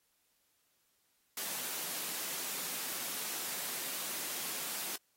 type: high-pass noise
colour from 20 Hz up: white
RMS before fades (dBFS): -39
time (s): 1.37-4.96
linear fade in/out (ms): 2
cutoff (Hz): 160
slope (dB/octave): 24
effects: white hiss -75 dBFS RMS until 5.16 s + AAC 48 kbps